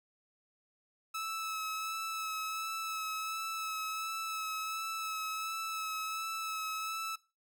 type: tone with vibrato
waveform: sawtooth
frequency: 1302 Hz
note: E6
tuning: 22 cents flat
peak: -32 dBFS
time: 1.14-7.16 s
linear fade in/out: 10 ms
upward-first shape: sine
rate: 1.4 Hz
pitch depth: 19 cents each way
effects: noise-tail reverb RT60 0.3 s tail -20 dB re dry